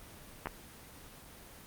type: clicks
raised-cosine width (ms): 0.5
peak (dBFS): -21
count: 2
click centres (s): 0.458 / 0.471
effects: pink hiss -52 dBFS RMS until 1.66 s + Opus 24 kbps